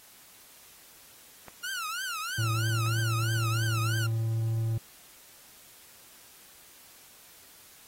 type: clicks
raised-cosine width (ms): 0.5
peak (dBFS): -29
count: 2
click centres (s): 1.483 / 2.863
type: tone with vibrato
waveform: sawtooth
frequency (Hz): 1399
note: F6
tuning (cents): +3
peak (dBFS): -29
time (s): 1.63-4.07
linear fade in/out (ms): 10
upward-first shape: triangle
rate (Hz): 3.1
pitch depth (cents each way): 230
type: tone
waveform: triangle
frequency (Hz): 112.6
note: A2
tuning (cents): +40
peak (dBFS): -24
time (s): 2.38-4.78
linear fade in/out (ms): 5
effects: white hiss -54 dBFS RMS until 7.87 s + AAC 48 kbps